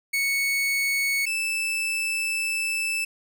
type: tone pair in turn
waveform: 40% pulse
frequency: 2217 / 2636 Hz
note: C#7 / E7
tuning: 0 / -1 cents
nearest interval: minor third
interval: 299 cents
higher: second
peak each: -21 / -23 dBFS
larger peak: first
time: 0.13-1.26 / 1.26-3.05 s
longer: second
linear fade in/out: 10 ms
effects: none